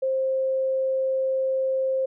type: tone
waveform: sine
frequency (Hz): 528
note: C5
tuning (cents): +16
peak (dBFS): -21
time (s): 0.02-2.06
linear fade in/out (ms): 10
effects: none